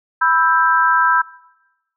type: chord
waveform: sine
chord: E minor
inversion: second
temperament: just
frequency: 988.9 / 1318.5 / 1582.2 Hz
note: B5 / E6 / G6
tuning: +2 / 0 / +16 cents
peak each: -16 dBFS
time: 0.21-1.22 s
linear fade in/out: 10 ms
effects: noise-tail reverb RT60 1.0 s tail -22 dB re dry

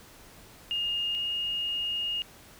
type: tone pair in turn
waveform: sine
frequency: 2836 / 2850 Hz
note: F7 / F7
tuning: +26 / +34 cents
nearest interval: unison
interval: 8 cents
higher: second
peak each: -27 / -28 dBFS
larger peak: first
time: 0.71-1.15 / 1.15-2.22 s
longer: second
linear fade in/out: 0 ms
effects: pink hiss -52 dBFS RMS until 2.59 s

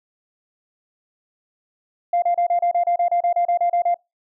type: tone bursts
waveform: sine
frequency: 697 Hz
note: F5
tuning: 4 cents flat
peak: -14 dBFS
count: 15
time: 2.13-3.944 s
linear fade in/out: 5 ms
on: 92 ms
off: 31 ms
effects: noise-tail reverb RT60 0.2 s tail -25 dB re dry + tanh soft clip ceiling -12 dBFS

